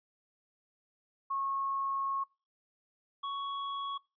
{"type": "tone pair in turn", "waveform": ["sine", "square"], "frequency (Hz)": [1093, 1113.4], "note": ["C#6", "C#6"], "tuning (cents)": [-25, 7], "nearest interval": "unison", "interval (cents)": 32, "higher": "second", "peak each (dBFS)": [-31, -35], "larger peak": "first", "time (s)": [[1.3, 2.24], [3.23, 3.98]], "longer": "first", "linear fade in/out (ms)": 10, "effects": ["noise-tail reverb RT60 0.3 s tail -24 dB re dry", "resampled to 11025 Hz"]}